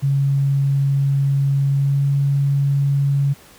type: tone with pitch glide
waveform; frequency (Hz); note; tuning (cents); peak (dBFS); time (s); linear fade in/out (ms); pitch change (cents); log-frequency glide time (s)
sine; 138.59 to 139.96; C#3 to C#3; 0 to +17; -14; 0.02-3.34; 20; +17; 1.7-2.07
effects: pink hiss -46 dBFS RMS until 3.58 s + high-pass 60 Hz 12 dB/octave